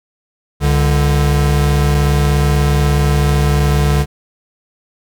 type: tone pair together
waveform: square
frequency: 68.7 / 145.57 Hz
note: C#2 / D3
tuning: -15 / -15 cents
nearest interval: octave + minor second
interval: 1300 cents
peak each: -14 dBFS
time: 0.6-4.06 s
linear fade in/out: 50 ms
effects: none